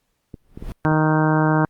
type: clicks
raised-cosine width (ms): 3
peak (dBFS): -21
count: 4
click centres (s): 0.342 / 0.575 / 0.625 / 0.916
type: noise with exponential growth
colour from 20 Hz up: brown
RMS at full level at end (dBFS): -26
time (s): 0.4-0.72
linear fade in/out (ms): 0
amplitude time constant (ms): 68
type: harmonic tone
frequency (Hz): 155.56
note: D#3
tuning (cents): 0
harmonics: 1 / 2 / 3 / 4 / 5 / 6 / 7 / 8 / 9 / 10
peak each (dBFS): -18 / -20 / -27 / -26 / -27 / -25 / -29 / -31 / -30 / -28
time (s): 0.85-1.65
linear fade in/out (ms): 0
effects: pink hiss -71 dBFS RMS until 1.69 s + Opus 48 kbps